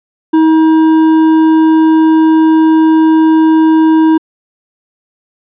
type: tone with hard clipping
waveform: triangle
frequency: 318.3 Hz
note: D#4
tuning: 39 cents sharp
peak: -6 dBFS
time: 0.33-4.18 s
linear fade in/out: 10 ms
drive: 11 dB
effects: resampled to 8000 Hz